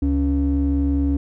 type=ring-modulated tone; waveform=triangle; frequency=104.2 Hz; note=G#2; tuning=6 cents sharp; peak=-11 dBFS; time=0.02-1.17 s; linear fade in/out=5 ms; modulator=176 Hz; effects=tanh soft clip ceiling -7 dBFS